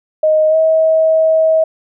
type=tone with pitch glide; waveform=sine; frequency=622.3 to 639.4 Hz; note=D#5 to D#5; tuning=0 to +47 cents; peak=-8 dBFS; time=0.23-1.64 s; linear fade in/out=5 ms; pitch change=+47 cents; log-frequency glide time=0.49-0.56 s; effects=none